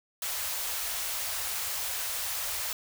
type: band-stop noise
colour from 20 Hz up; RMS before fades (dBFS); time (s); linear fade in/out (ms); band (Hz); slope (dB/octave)
white; -33; 0.22-2.73; 2; 100 to 530; 24
effects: none